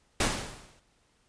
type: noise with exponential decay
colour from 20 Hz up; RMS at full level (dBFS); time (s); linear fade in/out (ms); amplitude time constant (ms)
pink; -23; 0.2-0.8; 5; 130
effects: pink hiss -68 dBFS RMS until 1.28 s + resampled to 22050 Hz